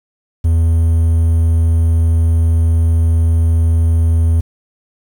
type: tone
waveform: triangle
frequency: 82.41 Hz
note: E2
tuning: in tune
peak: -7 dBFS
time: 0.44-4.41 s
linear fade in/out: 10 ms
effects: 7-bit